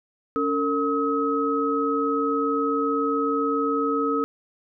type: tone cluster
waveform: sine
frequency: 281.4 / 454.1 / 1276 Hz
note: C#4 / A#4 / D#6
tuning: +26 / -45 / +43 cents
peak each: -25 dBFS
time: 0.36-4.24 s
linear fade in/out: 0 ms
effects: none